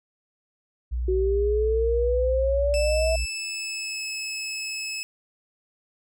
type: tone with vibrato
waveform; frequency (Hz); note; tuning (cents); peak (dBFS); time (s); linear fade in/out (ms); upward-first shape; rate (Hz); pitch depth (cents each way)
sine; 60.1; B1; -46; -24; 0.91-3.26; 20; sine; 2.4; 11
type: exponential sweep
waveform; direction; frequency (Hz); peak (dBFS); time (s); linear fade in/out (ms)
sine; up; 370 to 653; -21; 1.08-3.16; 5
type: tone with pitch glide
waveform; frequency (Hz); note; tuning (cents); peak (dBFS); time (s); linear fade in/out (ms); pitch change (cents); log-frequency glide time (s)
20% pulse; 2637 to 2593; E7 to E7; 0 to -29; -24; 2.74-5.03; 0; -29; 3.06-4.02
effects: none